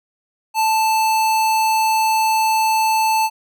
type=tone; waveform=square; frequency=880 Hz; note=A5; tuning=in tune; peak=-15 dBFS; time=0.54-3.3 s; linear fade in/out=50 ms; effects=none